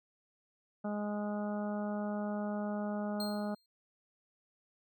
harmonic tone, 207.7 Hz, G#3, in tune, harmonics 1 / 2 / 3 / 4 / 5 / 6 / 7, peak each -35 / -46 / -40 / -45 / -55 / -49 / -52 dBFS, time 0.84-3.55 s, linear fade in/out 10 ms
40% pulse tone with exponential decay, 4200 Hz, C8, 6 cents sharp, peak -35 dBFS, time 3.2-3.66 s, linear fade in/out 2 ms, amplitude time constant 100 ms
effects none

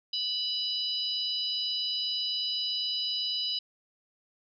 harmonic tone, 987.8 Hz, B5, in tune, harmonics 3 / 4 / 5, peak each -33 / -33 / -33 dBFS, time 0.13-3.59 s, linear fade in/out 5 ms, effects none

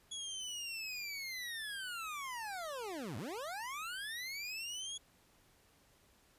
25% pulse linear two-way sweep, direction down then up, 3374 to 92.5 to 3374 Hz, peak -37 dBFS, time 0.11-4.98 s, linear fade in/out 10 ms, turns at 3.17 s, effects pink hiss -68 dBFS RMS until 6.38 s + resampled to 32000 Hz

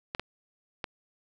clicks, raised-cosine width 0.3 ms, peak -16 dBFS, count 3, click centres 0.149 / 0.196 / 0.842 s, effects none

